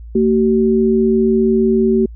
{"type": "tone pair together", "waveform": "sine", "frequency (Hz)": [226.1, 380.3], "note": ["A3", "F#4"], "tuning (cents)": [47, 48], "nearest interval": "major sixth", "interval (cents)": 901, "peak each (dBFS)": -13, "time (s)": [0.15, 2.06], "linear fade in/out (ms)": 5, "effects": ["added 57 Hz sine -30 dBFS peak until 2.15 s"]}